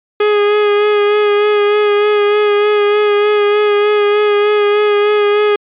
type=tone with vibrato; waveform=45% pulse; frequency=415.3 Hz; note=G#4; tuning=in tune; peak=-9 dBFS; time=0.2-5.56 s; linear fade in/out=5 ms; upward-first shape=sine; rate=3.3 Hz; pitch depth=21 cents each way; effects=resampled to 8000 Hz